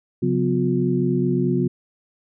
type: tone cluster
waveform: sine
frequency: 136.2 / 181.1 / 249.9 / 357.7 Hz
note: C#3 / F#3 / B3 / F4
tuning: -30 / -37 / +21 / +41 cents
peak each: -23 dBFS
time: 0.22-1.68 s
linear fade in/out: 10 ms
effects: none